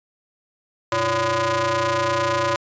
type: ring-modulated tone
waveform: sawtooth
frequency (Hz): 221.9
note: A3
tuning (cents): +15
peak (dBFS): -12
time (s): 0.92-2.56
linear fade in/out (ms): 2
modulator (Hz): 791
effects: resampled to 16000 Hz